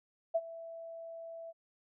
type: tone with ADSR envelope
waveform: sine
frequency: 662 Hz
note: E5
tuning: 7 cents sharp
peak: -25 dBFS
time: 0.34-1.53 s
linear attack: 16 ms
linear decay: 45 ms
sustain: -18 dB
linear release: 35 ms
effects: none